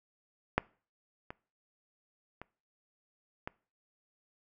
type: clicks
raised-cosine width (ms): 0.5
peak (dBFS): -10 / -26 / -28 / -22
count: 4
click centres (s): 0.58 / 1.305 / 2.416 / 3.475
effects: noise-tail reverb RT60 0.4 s tail -23 dB re dry